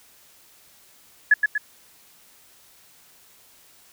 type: tone with echo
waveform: sine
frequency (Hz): 1700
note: G#6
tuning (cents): +40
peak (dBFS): -10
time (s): 1.31-1.34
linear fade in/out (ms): 5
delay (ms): 120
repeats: 2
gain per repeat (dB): -5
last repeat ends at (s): 1.58
effects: white hiss -54 dBFS RMS until 3.92 s